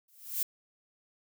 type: noise with exponential growth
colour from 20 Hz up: violet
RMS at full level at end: -27 dBFS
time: 0.08-0.43 s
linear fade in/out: 5 ms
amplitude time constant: 74 ms
effects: none